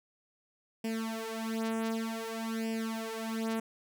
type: tone with flanger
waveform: sawtooth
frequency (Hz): 224.3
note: A3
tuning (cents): +34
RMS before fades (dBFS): -35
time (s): 0.84-3.6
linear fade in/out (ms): 5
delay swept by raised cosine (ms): 0.38 to 4.58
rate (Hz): 0.54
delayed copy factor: +0.9
effects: none